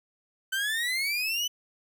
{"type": "exponential sweep", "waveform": "30% pulse", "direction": "up", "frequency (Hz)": [1526, 3021], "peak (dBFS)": -24, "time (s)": [0.52, 1.48], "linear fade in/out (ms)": 10, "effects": []}